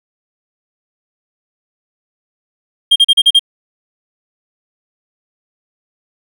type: tone bursts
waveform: triangle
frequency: 3211 Hz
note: G7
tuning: 41 cents sharp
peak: -3 dBFS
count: 6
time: 2.91-3.394 s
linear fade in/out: 10 ms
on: 49 ms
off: 38 ms
effects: none